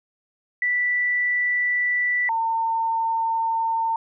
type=tone pair in turn; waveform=sine; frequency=1969 / 905.9 Hz; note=B6 / A#5; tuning=-6 / -50 cents; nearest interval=octave + minor second; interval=1344 cents; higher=first; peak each=-19 / -20 dBFS; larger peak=first; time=0.62-2.29 / 2.29-3.96 s; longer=neither; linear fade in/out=2 ms; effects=none